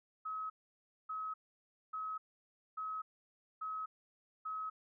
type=tone bursts; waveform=sine; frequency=1279 Hz; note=D#6; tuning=47 cents sharp; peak=-38 dBFS; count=6; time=0.25-4.7 s; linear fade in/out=10 ms; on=250 ms; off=590 ms; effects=none